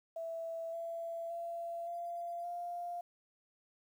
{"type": "tone with pitch steps", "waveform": "sine", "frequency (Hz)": [660, 669.6, 679.3, 689.2, 699.2], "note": ["E5", "E5", "F5", "F5", "F5"], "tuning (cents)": [2, 27, -48, -23, 2], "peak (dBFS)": -38, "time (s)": [0.16, 3.01], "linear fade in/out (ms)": 5, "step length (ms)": 570, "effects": ["11-bit"]}